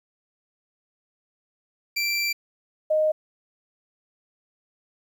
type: tone pair in turn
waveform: 25% pulse / sine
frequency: 2349 / 619.7 Hz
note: D7 / D#5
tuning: 0 / -7 cents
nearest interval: octave + major seventh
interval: 2307 cents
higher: first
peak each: -19 / -18 dBFS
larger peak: second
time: 1.96-2.33 / 2.9-3.12 s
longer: first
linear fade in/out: 10 ms
effects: 10-bit